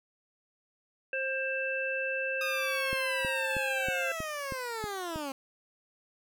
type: harmonic tone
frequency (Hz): 530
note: C5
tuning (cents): +22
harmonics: 1 / 3 / 5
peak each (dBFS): -34 / -34 / -34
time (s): 1.13-4.12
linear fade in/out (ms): 2
type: linear sweep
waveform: 15% pulse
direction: down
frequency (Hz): 1244.5 to 263.6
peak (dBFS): -28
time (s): 2.41-5.32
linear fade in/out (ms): 2
type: click train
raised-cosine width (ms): 3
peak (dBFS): -25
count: 8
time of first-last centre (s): 2.93-5.159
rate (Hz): 3.14
effects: none